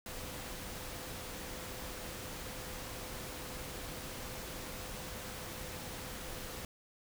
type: tone in noise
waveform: sine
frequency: 509 Hz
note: C5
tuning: 48 cents flat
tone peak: -53 dBFS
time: 0.06-6.65 s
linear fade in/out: 2 ms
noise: pink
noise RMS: -44 dBFS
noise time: 0.06-6.65 s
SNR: -12 dB
effects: none